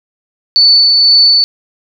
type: tone with tremolo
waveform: sine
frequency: 4486 Hz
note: C#8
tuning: 20 cents sharp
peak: -3 dBFS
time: 0.56-1.44 s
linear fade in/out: 0 ms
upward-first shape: sine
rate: 2 Hz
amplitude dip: 25%
effects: none